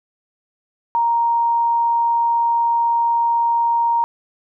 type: tone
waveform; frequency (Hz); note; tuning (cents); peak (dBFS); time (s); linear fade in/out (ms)
sine; 934; A#5; +3; -14; 0.95-4.04; 0
effects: none